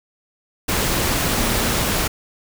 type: tone in noise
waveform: sine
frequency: 231 Hz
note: A#3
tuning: 16 cents flat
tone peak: -29 dBFS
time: 1.31-1.74 s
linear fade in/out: 10 ms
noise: pink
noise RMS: -20 dBFS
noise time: 0.68-2.08 s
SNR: -12 dB
effects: none